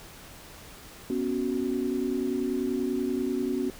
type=chord; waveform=sine; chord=B suspended second; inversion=none; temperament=equal; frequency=246.9 / 277.2 / 370 Hz; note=B3 / C#4 / F#4; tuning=0 / 0 / 0 cents; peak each=-30 dBFS; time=1.1-3.7 s; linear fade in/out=2 ms; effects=pink hiss -47 dBFS RMS until 3.79 s